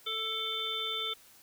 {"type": "harmonic tone", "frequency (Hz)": 442.6, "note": "A4", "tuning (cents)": 10, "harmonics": [1, 3, 5, 7, 8], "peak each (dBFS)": [-43, -40, -43, -39, -34], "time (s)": [0.06, 1.14], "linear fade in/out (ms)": 10, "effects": ["white hiss -58 dBFS RMS until 1.42 s"]}